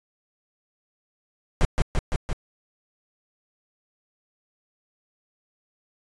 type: noise with echo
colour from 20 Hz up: brown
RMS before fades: -17 dBFS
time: 1.61-1.65 s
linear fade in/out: 0 ms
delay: 170 ms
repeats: 4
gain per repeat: -2 dB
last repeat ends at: 2.33 s
effects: resampled to 22050 Hz